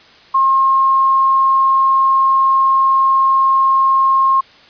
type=tone; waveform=sine; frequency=1071 Hz; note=C6; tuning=40 cents sharp; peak=-9 dBFS; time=0.34-4.41 s; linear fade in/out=10 ms; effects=white hiss -44 dBFS RMS until 4.69 s + resampled to 11025 Hz